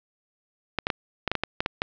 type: clicks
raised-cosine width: 0.3 ms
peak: -8 dBFS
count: 10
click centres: 0.787 / 0.869 / 0.902 / 1.277 / 1.316 / 1.353 / 1.436 / 1.605 / 1.661 / 1.819 s
effects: low-pass 5000 Hz 12 dB/octave